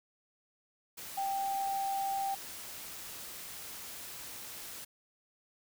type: tone in noise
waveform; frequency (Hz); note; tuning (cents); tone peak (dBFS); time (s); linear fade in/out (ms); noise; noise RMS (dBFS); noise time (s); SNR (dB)
sine; 785; G5; +2; -31; 1.17-2.35; 10; white; -45; 0.97-4.85; +11
effects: none